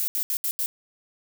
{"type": "noise bursts at uneven times", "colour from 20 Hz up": "violet", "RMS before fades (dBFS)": -26, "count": 5, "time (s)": [[0, 0.08], [0.15, 0.23], [0.3, 0.37], [0.44, 0.51], [0.59, 0.66]], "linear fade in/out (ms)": 0, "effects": []}